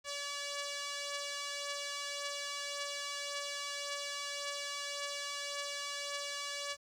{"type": "beating tone pair", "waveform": "5% pulse", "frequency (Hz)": [570, 571.8], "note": ["C#5", "D5"], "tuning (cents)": [48, -46], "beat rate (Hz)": 1.8, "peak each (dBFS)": [-34, -27], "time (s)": [0.04, 6.77], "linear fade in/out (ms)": 50, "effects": ["low-pass 10000 Hz 12 dB/octave", "11-bit"]}